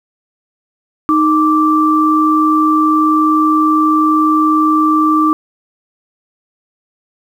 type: tone pair together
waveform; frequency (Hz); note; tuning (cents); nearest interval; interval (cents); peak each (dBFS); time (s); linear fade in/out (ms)
sine; 310.2 / 1171.2; D#4 / D6; -5 / -5; octave + major seventh; 2300; -11; 1.09-5.33; 0
effects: 7-bit